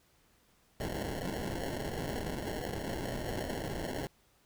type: noise with sample-and-hold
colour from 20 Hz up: violet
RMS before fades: -37 dBFS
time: 0.8-4.07 s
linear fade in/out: 0 ms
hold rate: 1225 Hz
effects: pink hiss -68 dBFS RMS until 4.45 s